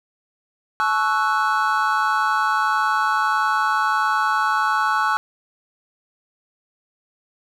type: chord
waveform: triangle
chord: F# minor seventh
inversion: first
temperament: equal with one note detuned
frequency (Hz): 860.4 / 1108.7 / 1318.5 / 1480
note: A5 / C#6 / E6 / F#6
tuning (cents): -39 / 0 / 0 / 0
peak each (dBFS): -21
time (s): 0.8-5.17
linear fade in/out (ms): 0
effects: none